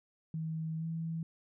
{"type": "tone with pitch glide", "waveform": "sine", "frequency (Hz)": [160, 163.55], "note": ["D#3", "E3"], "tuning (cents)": [49, -13], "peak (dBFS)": -34, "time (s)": [0.34, 1.23], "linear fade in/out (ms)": 2, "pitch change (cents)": 38, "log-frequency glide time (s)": [0.78, 0.85], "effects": []}